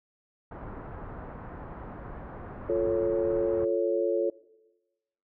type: low-pass noise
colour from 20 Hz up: pink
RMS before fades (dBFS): -41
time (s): 0.51-3.65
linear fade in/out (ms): 5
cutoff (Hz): 1400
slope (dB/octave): 24
type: chord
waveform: sine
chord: F augmented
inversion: none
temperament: equal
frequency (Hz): 349.2 / 440 / 554.4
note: F4 / A4 / C#5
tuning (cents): 0 / 0 / 0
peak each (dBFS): -28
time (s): 2.69-4.3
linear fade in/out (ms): 5
effects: noise-tail reverb RT60 1.0 s tail -19 dB re dry